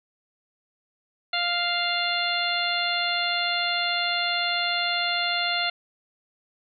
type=harmonic tone; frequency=698.5 Hz; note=F5; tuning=in tune; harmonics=1 / 2 / 3 / 4 / 5 / 6; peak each=-30 / -30 / -30 / -30 / -30 / -30 dBFS; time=1.33-5.7 s; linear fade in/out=5 ms; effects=none